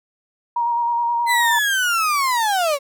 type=tone with vibrato; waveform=sine; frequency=944 Hz; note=A#5; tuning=22 cents sharp; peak=-17 dBFS; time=0.56-1.59 s; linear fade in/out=5 ms; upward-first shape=square; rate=9.5 Hz; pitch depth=16 cents each way
type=linear sweep; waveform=35% pulse; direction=down; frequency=2043 to 538 Hz; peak=-15 dBFS; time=1.26-2.79 s; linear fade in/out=50 ms
effects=none